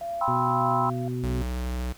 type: tone with tremolo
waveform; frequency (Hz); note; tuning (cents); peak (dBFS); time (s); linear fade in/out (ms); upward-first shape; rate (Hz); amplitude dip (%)
sine; 683; F5; -39; -28; 0.01-1.08; 2; sine; 1.8; 60
type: chord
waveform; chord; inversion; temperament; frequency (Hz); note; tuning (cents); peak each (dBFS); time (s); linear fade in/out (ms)
sine; C major seventh; second; just; 784.9 / 981.1 / 1046.5 / 1308.1; G5 / B5 / C6 / E6; +2 / -12 / 0 / -14; -28; 0.21-0.9; 5
type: harmonic tone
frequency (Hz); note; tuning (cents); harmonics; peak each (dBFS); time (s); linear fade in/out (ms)
124.5; B2; +14; 1 / 2 / 3; -29 / -32 / -34; 0.28-1.42; 0
type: tone with vibrato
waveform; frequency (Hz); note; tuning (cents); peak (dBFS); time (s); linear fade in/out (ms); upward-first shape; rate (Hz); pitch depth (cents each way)
square; 62.1; B1; +10; -28; 1.23-1.93; 10; square; 12; 10
effects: pink hiss -51 dBFS RMS until 1.97 s